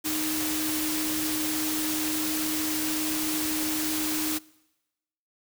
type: tone in noise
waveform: sine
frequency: 310 Hz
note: D#4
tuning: 6 cents flat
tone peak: -30 dBFS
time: 0.04-4.39 s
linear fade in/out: 20 ms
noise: white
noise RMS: -30 dBFS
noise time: 0.04-4.39 s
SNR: -3 dB
effects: noise-tail reverb RT60 1.0 s tail -23 dB re dry